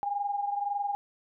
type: tone pair together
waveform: sine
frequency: 808.8 / 830.6 Hz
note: G#5 / G#5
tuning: -46 / 0 cents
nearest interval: unison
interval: 46 cents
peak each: -29 / -35 dBFS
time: 0.03-0.95 s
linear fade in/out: 0 ms
effects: none